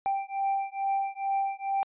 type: beating tone pair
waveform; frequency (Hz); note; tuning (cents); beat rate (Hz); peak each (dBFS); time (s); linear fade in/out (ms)
triangle; 784 / 786.3; G5 / G5; 0 / +5; 2.3; -28; 0.06-1.83; 0
effects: resampled to 8000 Hz